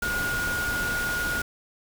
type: tone in noise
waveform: sine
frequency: 1436 Hz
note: F6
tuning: 48 cents sharp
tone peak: -26 dBFS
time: 0.02-1.42 s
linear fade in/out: 5 ms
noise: pink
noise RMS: -32 dBFS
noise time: 0.02-1.42 s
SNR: +3 dB
effects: none